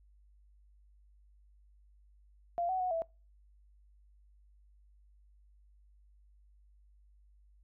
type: tone with pitch steps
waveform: sine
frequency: 691 / 749 / 733 / 659 Hz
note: F5 / F#5 / F#5 / E5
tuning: -19 / +21 / -16 / -1 cents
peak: -30 dBFS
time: 2.58-3.02 s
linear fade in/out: 0 ms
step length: 110 ms
effects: noise-tail reverb RT60 0.3 s tail -25 dB re dry + added 50 Hz sine -60 dBFS peak until 7.63 s